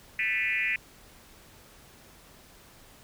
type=tone with frequency modulation; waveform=sine; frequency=2200 Hz; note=C#7; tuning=14 cents flat; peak=-25 dBFS; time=0.19-0.76 s; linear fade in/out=2 ms; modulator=220 Hz; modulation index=1.8; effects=pink hiss -54 dBFS RMS until 3.03 s